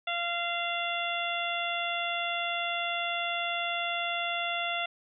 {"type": "harmonic tone", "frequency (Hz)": 690, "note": "F5", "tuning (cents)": -21, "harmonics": [1, 2, 3, 4, 5], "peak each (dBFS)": [-34, -36, -36, -35, -36], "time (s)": [0.07, 4.86], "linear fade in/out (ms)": 5, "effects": []}